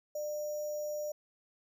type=tone with sample-and-hold; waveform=sine; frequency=598 Hz; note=D5; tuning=31 cents sharp; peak=-34 dBFS; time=0.15-1.12 s; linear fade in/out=5 ms; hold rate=6300 Hz; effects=none